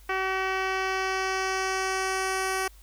10% pulse tone with low-pass filter sweep, 380 Hz, F#4, 46 cents sharp, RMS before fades -28 dBFS, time 0.09-2.68 s, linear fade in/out 5 ms, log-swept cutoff 2600 to 12000 Hz, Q 1.1, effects added 50 Hz sine -49 dBFS peak until 2.82 s + white hiss -58 dBFS RMS until 2.82 s

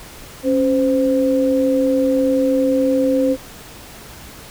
sine tone pair together, 273.9 / 517 Hz, C#4 / C5, -21 / -21 cents, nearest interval major seventh, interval 1100 cents, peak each -16 dBFS, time 0.43-3.37 s, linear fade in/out 50 ms, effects pink hiss -38 dBFS RMS until 4.5 s

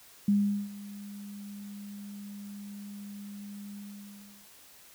sine tone with ADSR envelope, 203.1 Hz, G#3, 38 cents flat, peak -20 dBFS, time 0.28-4.49 s, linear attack 5 ms, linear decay 400 ms, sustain -20 dB, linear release 720 ms, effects white hiss -55 dBFS RMS until 4.94 s

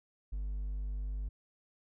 triangle tone with hard clipping, 49.84 Hz, G1, 29 cents sharp, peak -35 dBFS, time 0.32-1.29 s, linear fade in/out 10 ms, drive 5 dB, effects none

